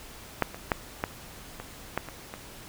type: clicks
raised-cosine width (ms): 0.5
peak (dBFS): -7 / -24 / -8 / -11 / -22 / -11 / -23 / -23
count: 8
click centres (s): 0.423 / 0.545 / 0.718 / 1.039 / 1.6 / 1.976 / 2.087 / 2.339
effects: pink hiss -46 dBFS RMS until 2.68 s